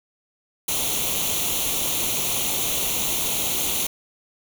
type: noise with comb filter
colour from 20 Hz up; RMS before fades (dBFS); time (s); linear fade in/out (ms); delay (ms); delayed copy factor
white; -24; 0.68-3.87; 5; 0.3; +0.75
effects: none